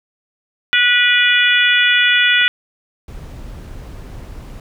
harmonic tone, 488.4 Hz, B4, 19 cents flat, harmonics 3 / 4 / 5 / 6 / 7, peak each -15 / -16 / -17 / -18 / -18 dBFS, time 0.73-2.48 s, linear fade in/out 0 ms
click, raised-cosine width 0.5 ms, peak -19 dBFS, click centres 2.414 s
brown noise, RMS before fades -32 dBFS, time 3.08-4.6 s, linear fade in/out 2 ms
effects none

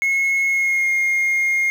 sine tone with pitch glide, 2174 to 2133 Hz, C#7 to C7, -34 to +33 cents, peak -13 dBFS, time 0.02-1.7 s, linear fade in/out 0 ms, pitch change -33 cents, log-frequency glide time 0.47-0.9 s, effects tanh soft clip ceiling -15 dBFS + 7-bit

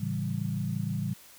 sine chord, A dominant seventh, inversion none, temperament equal, 110 / 138.59 / 164.81 / 196 Hz, A2 / C#3 / E3 / G3, 0 / 0 / 0 / 0 cents, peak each -34 dBFS, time 0-1.14 s, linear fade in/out 10 ms, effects white hiss -53 dBFS RMS until 1.38 s

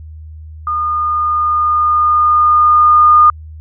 sine tone with level ramp, 1219 Hz, D#6, 36 cents flat, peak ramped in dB -14 to -3 dBFS, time 0.67-3.3 s, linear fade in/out 2 ms, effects added 78 Hz sine -29 dBFS peak until 3.6 s

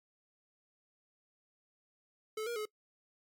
square tone with pitch steps, 433.8 / 473.8 / 426.3 Hz, A4 / A#4 / G#4, -25 / +28 / +45 cents, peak -36 dBFS, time 2.37-2.655 s, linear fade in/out 5 ms, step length 95 ms, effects noise-tail reverb RT60 0.1 s tail -23 dB re dry + MP3 96 kbps

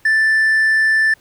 sine tone with hard clipping, 1764 Hz, A6, 4 cents sharp, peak -12 dBFS, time 0.05-1.14 s, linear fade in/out 5 ms, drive 2 dB, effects pink hiss -53 dBFS RMS until 1.2 s

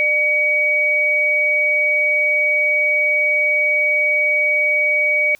sine tone pair together, 600 / 2260 Hz, D5 / C#7, +37 / +33 cents, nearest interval octave + major seventh, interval 2296 cents, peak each -23 / -14 dBFS, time 0-5.35 s, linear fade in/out 0 ms, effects white hiss -54 dBFS RMS until 5.39 s

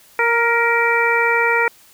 harmonic tone with a mistuned harmonic, 466.2 Hz, A#4, in tune, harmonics 1 / 2 / 3 / 4 / 5, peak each -20 / -20 / -20 / -20 / -20 dBFS, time 0.19-1.68 s, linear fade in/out 2 ms, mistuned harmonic 4, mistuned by +25 cents, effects white hiss -49 dBFS RMS until 1.93 s

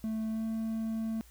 triangle tone with pitch glide, 220.1 to 222.7 Hz, A3 to A3, +1 to +21 cents, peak -29 dBFS, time 0.04-1.21 s, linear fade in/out 0 ms, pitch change +20 cents, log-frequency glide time 0.3-0.45 s, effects added 57 Hz sine -55 dBFS peak until 1.3 s + white hiss -61 dBFS RMS until 1.3 s

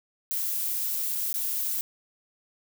violet noise with dropouts, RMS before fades -29 dBFS, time 0.31-1.81 s, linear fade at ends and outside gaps 0 ms, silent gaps 1.152-1.156 / 1.328-1.341 s, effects none

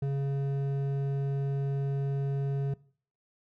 sine tone with hard clipping, 138.59 Hz, C#3, in tune, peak -29 dBFS, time 0.02-2.74 s, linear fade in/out 5 ms, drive 8 dB, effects noise-tail reverb RT60 0.5 s tail -21 dB re dry

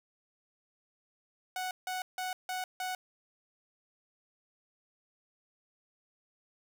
sawtooth tone bursts, 740 Hz, F#5, in tune, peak -30 dBFS, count 5, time 1.56-2.95 s, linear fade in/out 2 ms, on 150 ms, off 160 ms, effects none

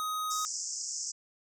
square tone, 1255 Hz, D#6, 15 cents sharp, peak -32 dBFS, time 0-0.45 s, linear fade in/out 0 ms
white band-pass noise, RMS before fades -37 dBFS, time 0.3-1.12 s, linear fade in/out 10 ms, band 5100 to 7700 Hz, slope 96 dB/octave
effects none

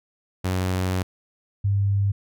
sawtooth / sine tone pair in turn, 92.5 / 99.9 Hz, F#2 / G2, 0 / +33 cents, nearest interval minor second, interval 133 cents, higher second, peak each -18 dBFS, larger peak neither, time 0.44-1.03 / 1.64-2.12 s, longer first, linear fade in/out 10 ms, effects none

